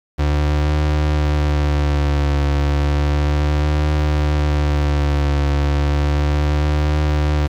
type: tone with vibrato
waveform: 35% pulse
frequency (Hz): 73.5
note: D2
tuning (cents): +2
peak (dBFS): -13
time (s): 0.18-7.48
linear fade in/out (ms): 20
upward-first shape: triangle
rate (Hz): 0.33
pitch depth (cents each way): 45
effects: low-pass 5000 Hz 12 dB/octave + 7-bit